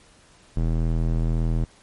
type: tone with band-pass filter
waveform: square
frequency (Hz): 40.89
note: E1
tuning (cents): -13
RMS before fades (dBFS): -22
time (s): 0.56-1.65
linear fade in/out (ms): 10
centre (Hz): 120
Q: 0.63
effects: pink hiss -54 dBFS RMS until 1.82 s + MP3 48 kbps